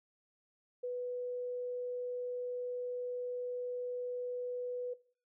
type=tone; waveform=sine; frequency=493.9 Hz; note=B4; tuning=in tune; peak=-35 dBFS; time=0.83-4.94 s; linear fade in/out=10 ms; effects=noise-tail reverb RT60 0.4 s tail -18 dB re dry